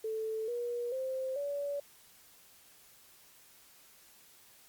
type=tone with pitch steps; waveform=sine; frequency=440 / 479.8 / 523.3 / 570.6 Hz; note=A4 / A#4 / C5 / C#5; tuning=0 / +50 / 0 / +50 cents; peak=-33 dBFS; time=0.04-1.8 s; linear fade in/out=5 ms; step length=440 ms; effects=white hiss -60 dBFS RMS until 4.68 s + Opus 48 kbps